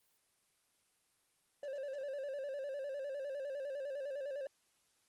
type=tone with vibrato; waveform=triangle; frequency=554.4 Hz; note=C#5; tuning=in tune; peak=-37 dBFS; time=1.63-4.47 s; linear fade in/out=2 ms; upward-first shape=square; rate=9.9 Hz; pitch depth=73 cents each way; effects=white hiss -75 dBFS RMS until 5.08 s + Opus 24 kbps